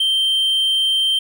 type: tone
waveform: triangle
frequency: 3136 Hz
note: G7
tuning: in tune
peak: -13 dBFS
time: 0-1.19 s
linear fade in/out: 5 ms
effects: none